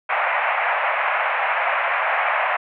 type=band-pass noise; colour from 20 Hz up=pink; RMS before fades=-21 dBFS; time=0.09-2.57 s; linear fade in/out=10 ms; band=620 to 2500 Hz; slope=48 dB/octave; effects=none